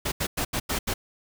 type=noise bursts at uneven times; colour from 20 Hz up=pink; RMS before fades=-27 dBFS; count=6; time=0.05-0.12 / 0.2-0.27 / 0.37-0.45 / 0.53-0.6 / 0.69-0.79 / 0.87-0.94 s; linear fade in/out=10 ms; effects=none